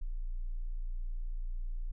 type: tone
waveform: sine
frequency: 29.14 Hz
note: A#0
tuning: in tune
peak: -33 dBFS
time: 0.01-1.92 s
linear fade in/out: 10 ms
effects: none